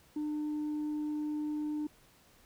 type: tone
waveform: sine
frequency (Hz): 300.8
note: D4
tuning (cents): +42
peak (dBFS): -30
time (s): 0.16-1.87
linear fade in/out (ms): 5
effects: tanh soft clip ceiling -31 dBFS + pink hiss -63 dBFS RMS until 2.45 s

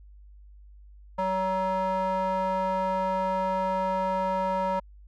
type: tone with band-pass filter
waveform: square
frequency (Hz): 188.4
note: F#3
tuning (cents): +32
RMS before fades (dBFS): -27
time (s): 1.18-4.8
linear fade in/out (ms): 10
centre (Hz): 800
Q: 9.1
effects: added 50 Hz sine -47 dBFS peak until 5.07 s

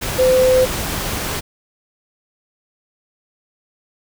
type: tone in noise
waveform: sine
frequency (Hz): 513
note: C5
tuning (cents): -34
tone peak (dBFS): -10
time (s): 0.18-0.66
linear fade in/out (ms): 20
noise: pink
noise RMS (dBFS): -23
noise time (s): 0.01-1.41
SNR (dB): +10
effects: none

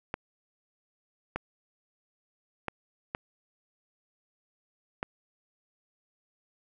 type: clicks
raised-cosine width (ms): 0.5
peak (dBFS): -16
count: 5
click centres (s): 0.141 / 1.36 / 2.683 / 3.149 / 5.029
effects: none

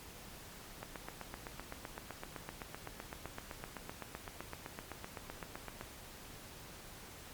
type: click train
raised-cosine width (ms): 0.5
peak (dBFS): -27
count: 40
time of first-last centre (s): 0.83-5.811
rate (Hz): 7.83
effects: pink hiss -52 dBFS RMS until 7.33 s + MP3 96 kbps

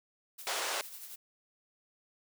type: noise with tremolo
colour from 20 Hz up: blue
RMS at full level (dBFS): -45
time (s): 0.38-1.16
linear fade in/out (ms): 10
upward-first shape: sine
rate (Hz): 11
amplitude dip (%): 45
type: band-pass noise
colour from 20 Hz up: pink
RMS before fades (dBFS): -35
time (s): 0.47-0.81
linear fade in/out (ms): 0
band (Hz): 520 to 10000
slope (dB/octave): 24
effects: none

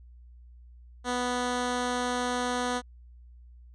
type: tone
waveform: 10% pulse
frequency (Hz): 246.9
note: B3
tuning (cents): 0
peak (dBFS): -19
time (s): 1.04-2.82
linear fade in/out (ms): 50
effects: added 60 Hz sine -48 dBFS peak until 3.74 s + resampled to 22050 Hz

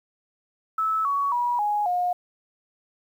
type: tone with pitch steps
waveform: sine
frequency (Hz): 1305 / 1123 / 966.4 / 831.7 / 715.7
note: E6 / C#6 / B5 / G#5 / F5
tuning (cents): -18 / +22 / -38 / +2 / +42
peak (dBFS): -21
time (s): 0.78-2.13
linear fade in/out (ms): 5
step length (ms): 270
effects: 9-bit

